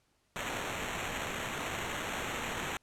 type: noise with sample-and-hold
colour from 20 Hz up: white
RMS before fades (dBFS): -37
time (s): 0.36-2.77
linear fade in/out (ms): 0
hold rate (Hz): 4900
effects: pink hiss -73 dBFS RMS until 2.82 s + low-pass 11000 Hz 12 dB/octave